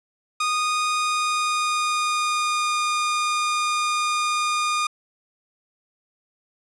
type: tone with pitch glide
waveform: sawtooth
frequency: 1234 to 1219.1 Hz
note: D#6 to D#6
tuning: -15 to -36 cents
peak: -17 dBFS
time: 0.4-4.87 s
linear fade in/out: 5 ms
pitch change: -21 cents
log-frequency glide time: 0.92-2.8 s
effects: resampled to 22050 Hz